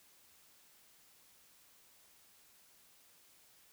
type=silence; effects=white hiss -65 dBFS RMS until 3.72 s